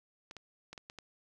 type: clicks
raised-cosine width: 0.2 ms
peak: -29 dBFS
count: 6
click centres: 0.311 / 0.367 / 0.73 / 0.778 / 0.899 / 0.987 s
effects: none